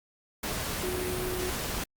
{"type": "tone in noise", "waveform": "sine", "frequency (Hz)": 364.6, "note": "F#4", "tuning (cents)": -25, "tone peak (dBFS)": -32, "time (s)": [0.83, 1.5], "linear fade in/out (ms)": 5, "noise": "pink", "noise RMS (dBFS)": -33, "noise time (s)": [0.43, 1.84], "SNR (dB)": -2, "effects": ["Opus 48 kbps"]}